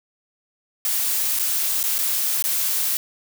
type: noise with dropouts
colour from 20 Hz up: blue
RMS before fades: -22 dBFS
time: 0.85-2.97 s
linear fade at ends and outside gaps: 1 ms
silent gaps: 1.39-1.395 / 1.83-1.838 / 1.983-1.988 / 2.424-2.44 s
effects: none